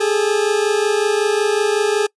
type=tone pair together; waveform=40% pulse; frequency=406.9 / 432.3 Hz; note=G#4 / A4; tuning=-35 / -31 cents; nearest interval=minor second; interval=104 cents; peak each=-17 dBFS; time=0-2.07 s; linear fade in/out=10 ms; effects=noise-tail reverb RT60 0.1 s tail -24 dB re dry + resampled to 24000 Hz